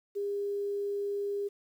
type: tone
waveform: sine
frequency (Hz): 404.2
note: G#4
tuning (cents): -47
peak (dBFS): -30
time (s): 0.15-1.49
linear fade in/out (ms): 20
effects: 10-bit